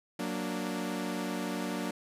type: chord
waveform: sawtooth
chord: Gb augmented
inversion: none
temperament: equal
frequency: 185 / 233.1 / 293.7 Hz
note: Gb3 / Bb3 / D4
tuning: 0 / 0 / 0 cents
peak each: -33 dBFS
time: 0.19-1.91 s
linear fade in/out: 5 ms
effects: resampled to 32000 Hz + 11-bit